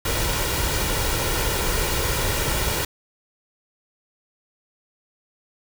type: noise with comb filter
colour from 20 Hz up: pink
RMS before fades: -23 dBFS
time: 0.05-2.85 s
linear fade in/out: 5 ms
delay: 2.1 ms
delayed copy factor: +0.5
effects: none